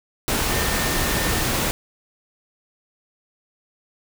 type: tone in noise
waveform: sine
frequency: 1811 Hz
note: A6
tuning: 49 cents sharp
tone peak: -31 dBFS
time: 0.51-1.41 s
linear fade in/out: 0 ms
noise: pink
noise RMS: -22 dBFS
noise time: 0.28-1.71 s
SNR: -12 dB
effects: none